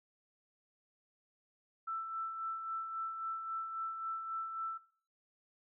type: tone with tremolo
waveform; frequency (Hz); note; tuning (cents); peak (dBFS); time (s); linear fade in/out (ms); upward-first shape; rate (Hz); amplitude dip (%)
sine; 1328; E6; +12; -35; 1.87-4.78; 10; sine; 3.7; 45
effects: noise-tail reverb RT60 0.5 s tail -18 dB re dry